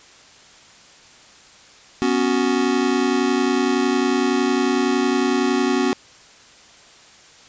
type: chord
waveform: square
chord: B suspended second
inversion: none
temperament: just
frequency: 246.9 / 277.8 / 370.4 Hz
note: B3 / C#4 / F#4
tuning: 0 / +4 / +2 cents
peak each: -22 dBFS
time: 2.02-5.93 s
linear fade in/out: 0 ms
effects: white hiss -47 dBFS RMS until 7.48 s + resampled to 16000 Hz